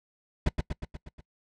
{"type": "noise with echo", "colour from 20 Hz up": "brown", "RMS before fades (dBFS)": -23, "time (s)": [0.46, 0.49], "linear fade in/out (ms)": 5, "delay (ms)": 120, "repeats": 6, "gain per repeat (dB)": -4, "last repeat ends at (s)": 1.21, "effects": ["noise-tail reverb RT60 0.1 s tail -23 dB re dry", "low-pass 6000 Hz 12 dB/octave"]}